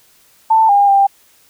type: tone with pitch steps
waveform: sine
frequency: 888 / 807 / 792 Hz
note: A5 / G#5 / G5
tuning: +16 / -50 / +18 cents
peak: -7 dBFS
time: 0.5-1.07 s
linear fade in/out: 10 ms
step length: 190 ms
effects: white hiss -51 dBFS RMS until 1.49 s